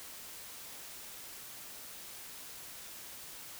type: silence
effects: white hiss -48 dBFS RMS until 3.59 s